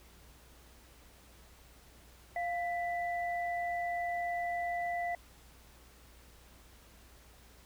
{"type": "tone pair together", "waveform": "sine", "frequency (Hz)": [698.5, 1984.2], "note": ["F5", "B6"], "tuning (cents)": [0, 8], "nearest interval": "octave + tritone", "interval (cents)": 1808, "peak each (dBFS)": [-33, -39], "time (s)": [2.36, 5.15], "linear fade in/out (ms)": 2, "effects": ["added 60 Hz sine -59 dBFS peak until 7.65 s", "pink hiss -60 dBFS RMS until 7.65 s"]}